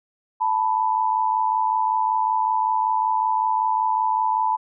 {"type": "tone pair together", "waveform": "sine", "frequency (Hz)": [880.7, 986], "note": ["A5", "B5"], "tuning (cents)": [1, -3], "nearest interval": "major second", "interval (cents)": 196, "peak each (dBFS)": [-21, -21], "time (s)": [0.4, 4.57], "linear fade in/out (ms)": 20, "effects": []}